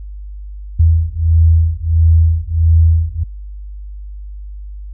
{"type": "beating tone pair", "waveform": "sine", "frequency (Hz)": [81.1, 82.6], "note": ["E2", "E2"], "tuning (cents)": [-28, 4], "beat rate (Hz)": 1.5, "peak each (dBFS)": [-11, -11], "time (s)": [0.79, 3.24], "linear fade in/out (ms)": 10, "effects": ["added 50 Hz sine -26 dBFS peak until 4.93 s"]}